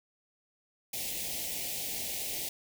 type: band-stop noise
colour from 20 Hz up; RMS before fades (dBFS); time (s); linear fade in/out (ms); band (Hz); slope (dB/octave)
white; -36; 0.93-2.49; 5; 820 to 2000; 48
effects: none